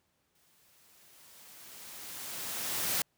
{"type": "noise with exponential growth", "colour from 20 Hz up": "white", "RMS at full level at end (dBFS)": -30, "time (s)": [0.35, 3.02], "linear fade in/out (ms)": 2, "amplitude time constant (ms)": 580, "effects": ["pink hiss -75 dBFS RMS until 3.17 s", "high-pass 80 Hz 12 dB/octave"]}